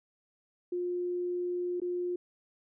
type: tone with dropouts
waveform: sine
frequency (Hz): 355.3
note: F4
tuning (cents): +30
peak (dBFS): -30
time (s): 0.72-2.16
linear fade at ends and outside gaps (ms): 5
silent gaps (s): 1.801-1.817
effects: none